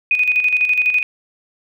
sine tone with tremolo, 2489 Hz, D#7, in tune, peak -11 dBFS, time 0.11-1.03 s, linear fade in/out 2 ms, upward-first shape square, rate 12 Hz, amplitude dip 55%, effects none

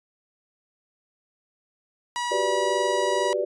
sawtooth tone, 967 Hz, B5, 37 cents flat, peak -22 dBFS, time 2.16-3.33 s, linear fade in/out 0 ms
sine chord, G major seventh, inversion third, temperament equal, 370 / 392 / 493.9 / 587.3 Hz, F#4 / G4 / B4 / D5, 0 / 0 / 0 / 0 cents, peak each -30 / -28 / -29 / -26 dBFS, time 2.31-3.45 s, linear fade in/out 10 ms
effects resampled to 22050 Hz

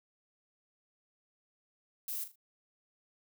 violet noise with echo, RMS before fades -38 dBFS, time 2.08-2.24 s, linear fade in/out 2 ms, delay 39 ms, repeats 3, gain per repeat -10 dB, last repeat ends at 2.357 s, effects none

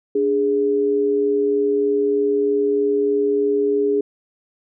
sine tone pair together, 290 / 413.2 Hz, D4 / G#4, -22 / -9 cents, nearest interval tritone, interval 613 cents, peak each -23 / -16 dBFS, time 0.15-4.01 s, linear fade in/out 5 ms, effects none

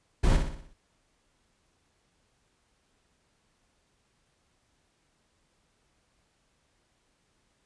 brown noise with echo, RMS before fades -20 dBFS, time 0.23-0.37 s, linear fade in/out 10 ms, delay 61 ms, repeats 6, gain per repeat -6 dB, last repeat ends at 0.736 s, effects pink hiss -71 dBFS RMS until 7.65 s + resampled to 22050 Hz

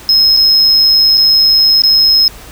triangle tone with dropouts, 5150 Hz, E8, 41 cents flat, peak -4 dBFS, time 0.09-2.28 s, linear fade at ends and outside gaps 1 ms, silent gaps 0.366-0.371 / 1.173-1.177 / 1.82-1.836 s, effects added 50 Hz sine -37 dBFS peak until 2.51 s + pink hiss -34 dBFS RMS until 2.51 s

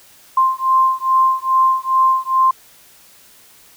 sine beating tone pair, 1048 / 1050.4 Hz, C6 / C6, +2 / +6 cents, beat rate 2.4 Hz, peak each -15 dBFS, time 0.37-2.51 s, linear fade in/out 5 ms, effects white hiss -47 dBFS RMS until 3.76 s

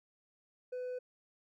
sine tone with hard clipping, 501 Hz, B4, 25 cents sharp, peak -38 dBFS, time 0.72-0.99 s, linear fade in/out 10 ms, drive 2 dB, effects none

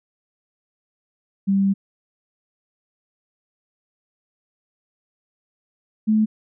sine tone pair in turn, 196 / 216.3 Hz, G3 / A3, 0 / -29 cents, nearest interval major second, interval 171 cents, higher second, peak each -15 / -14 dBFS, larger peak second, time 1.47-1.74 / 6.07-6.26 s, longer first, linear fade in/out 20 ms, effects none

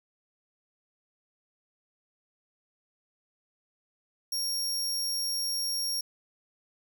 sawtooth tone, 5570 Hz, F8, 5 cents flat, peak -26 dBFS, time 4.32-6.01 s, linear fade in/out 5 ms, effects none

